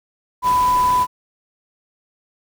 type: tone in noise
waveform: sine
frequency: 997 Hz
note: B5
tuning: 16 cents sharp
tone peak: -13 dBFS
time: 0.42-1.07 s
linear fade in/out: 50 ms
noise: pink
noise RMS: -30 dBFS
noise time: 0.42-1.07 s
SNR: +14 dB
effects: none